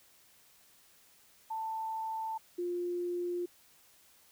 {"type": "tone pair in turn", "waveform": "sine", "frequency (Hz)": [887, 352], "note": ["A5", "F4"], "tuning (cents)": [14, 14], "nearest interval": "octave + major third", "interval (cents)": 1600, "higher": "first", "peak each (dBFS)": [-34, -32], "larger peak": "second", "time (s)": [[1.5, 2.38], [2.58, 3.46]], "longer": "neither", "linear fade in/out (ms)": 10, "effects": ["white hiss -63 dBFS RMS until 4.31 s"]}